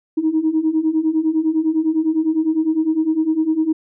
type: beating tone pair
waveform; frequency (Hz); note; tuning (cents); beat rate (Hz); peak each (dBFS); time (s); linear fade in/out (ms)
sine; 310.3 / 320.2; D#4 / D#4; -5 / +50; 9.9; -19 / -16; 0.17-3.73; 10
effects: tanh soft clip ceiling -8 dBFS